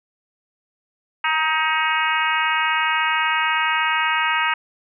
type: harmonic tone with a mistuned harmonic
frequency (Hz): 316.3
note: D#4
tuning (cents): +29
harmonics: 3 / 4 / 5 / 6 / 7 / 8 / 9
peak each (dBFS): -23 / -24 / -25 / -26 / -26 / -27 / -28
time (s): 1.24-4.54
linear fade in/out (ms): 5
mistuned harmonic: 3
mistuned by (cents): -22
effects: none